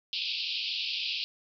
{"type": "band-pass noise", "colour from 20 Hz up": "pink", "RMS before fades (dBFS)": -33, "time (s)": [0.13, 1.24], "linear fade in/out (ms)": 0, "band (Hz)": [2500, 5000], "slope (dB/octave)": 96, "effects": []}